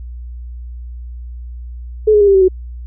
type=tone with pitch steps; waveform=sine; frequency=429.6 / 417.4 / 405.5 / 393.9 / 382.7 / 371.8 Hz; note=A4 / G#4 / G#4 / G4 / G4 / F#4; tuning=-41 / +9 / -41 / +8 / -42 / +8 cents; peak=-6 dBFS; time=2.07-2.484 s; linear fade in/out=10 ms; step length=69 ms; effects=added 60 Hz sine -26 dBFS peak until 2.86 s